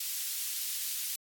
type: high-pass noise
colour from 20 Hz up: white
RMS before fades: -35 dBFS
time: 0-1.16 s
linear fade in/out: 5 ms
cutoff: 3100 Hz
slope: 12 dB/octave
effects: AAC 64 kbps